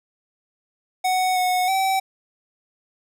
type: tone with pitch steps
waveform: square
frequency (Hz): 742 / 732 / 768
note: F#5 / F#5 / G5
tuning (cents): +5 / -19 / -36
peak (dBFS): -19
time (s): 1.04-2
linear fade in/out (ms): 10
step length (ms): 320
effects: none